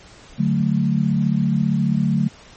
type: chord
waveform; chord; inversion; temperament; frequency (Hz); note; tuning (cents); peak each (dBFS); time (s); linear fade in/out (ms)
sine; D major; none; equal; 146.83 / 185 / 220; D3 / F#3 / A3; 0 / 0 / 0; -20; 0.38-2.29; 20
effects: pink hiss -45 dBFS RMS until 2.56 s + MP3 32 kbps